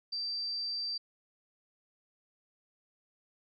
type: tone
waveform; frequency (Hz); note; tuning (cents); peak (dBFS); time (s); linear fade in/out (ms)
sine; 4679; D8; -7; -33; 0.12-0.98; 10
effects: none